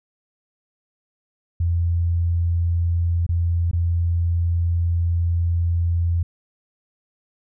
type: tone with dropouts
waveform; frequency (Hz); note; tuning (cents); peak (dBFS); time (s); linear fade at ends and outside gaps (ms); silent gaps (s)
sine; 85.3; F2; -40; -17; 1.6-6.23; 5; 3.265-3.29 / 3.713-3.731
effects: none